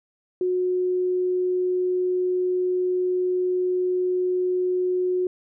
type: tone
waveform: sine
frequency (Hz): 364.5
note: F#4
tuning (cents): -26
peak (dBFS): -20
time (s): 0.41-5.27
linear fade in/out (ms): 2
effects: none